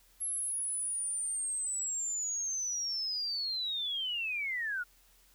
sine linear sweep, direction down, 11175 to 1396.9 Hz, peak -32 dBFS, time 0.2-4.84 s, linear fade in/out 20 ms, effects added 42 Hz sine -66 dBFS peak until 5.34 s + white hiss -65 dBFS RMS until 5.34 s

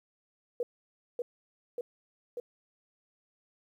sine tone with echo, 483.6 Hz, B4, 36 cents flat, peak -28 dBFS, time 0.6-0.63 s, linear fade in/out 2 ms, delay 590 ms, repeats 3, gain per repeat -2 dB, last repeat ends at 2.4 s, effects 11-bit

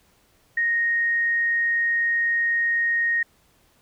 sine tone, 1864 Hz, A#6, 1 cent flat, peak -19 dBFS, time 0.57-3.23 s, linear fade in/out 5 ms, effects pink hiss -61 dBFS RMS until 3.81 s

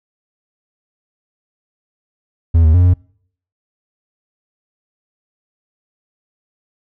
triangle tone with pitch steps, 82.9 / 78.8 / 89.3 / 89.9 Hz, E2 / D#2 / F2 / F#2, +10 / +23 / +39 / -49 cents, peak -5 dBFS, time 2.54-2.94 s, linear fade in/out 10 ms, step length 100 ms, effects noise-tail reverb RT60 0.6 s tail -25 dB re dry

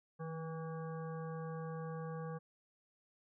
harmonic tone with a mistuned harmonic, 162.3 Hz, E3, 27 cents flat, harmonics 1 / 3 / 5 / 7 / 9 / 10, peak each -42 / -46 / -53 / -52 / -62 / -59 dBFS, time 0.19-2.39 s, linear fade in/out 20 ms, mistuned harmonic 1, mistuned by -30 cents, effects none

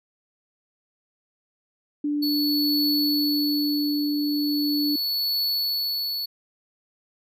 sine tone, 293.5 Hz, D4, 1 cent flat, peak -22 dBFS, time 2.04-4.96 s, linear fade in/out 5 ms
square tone with tremolo, 4427 Hz, C#8, 3 cents flat, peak -22 dBFS, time 2.22-6.26 s, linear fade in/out 10 ms, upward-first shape triangle, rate 0.39 Hz, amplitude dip 70%
effects none

